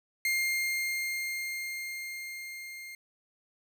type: tone with level ramp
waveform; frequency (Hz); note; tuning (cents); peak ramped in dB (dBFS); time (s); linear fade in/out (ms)
40% pulse; 2116; C7; +19; -25 to -41; 0.25-2.95; 2
effects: none